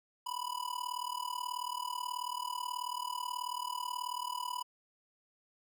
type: tone with amplitude modulation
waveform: square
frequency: 987.8 Hz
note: B5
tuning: in tune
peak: -33 dBFS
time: 0.26-4.63 s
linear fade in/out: 10 ms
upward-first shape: sine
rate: 38.4 Hz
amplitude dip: 90%
effects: none